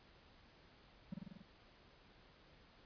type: tone with echo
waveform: triangle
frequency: 189.5 Hz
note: F#3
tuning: 42 cents sharp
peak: -38 dBFS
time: 1.12-1.14 s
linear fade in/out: 5 ms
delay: 47 ms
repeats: 6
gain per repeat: -2 dB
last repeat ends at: 1.422 s
effects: pink hiss -65 dBFS RMS until 2.85 s + resampled to 11025 Hz